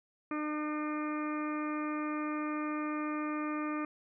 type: harmonic tone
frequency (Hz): 302.3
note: D#4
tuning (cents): -50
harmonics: 1 / 2 / 3 / 4 / 5 / 6 / 7 / 8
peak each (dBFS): -34 / -44 / -49 / -39 / -50 / -49 / -50 / -48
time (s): 0.31-3.85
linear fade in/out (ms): 2
effects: none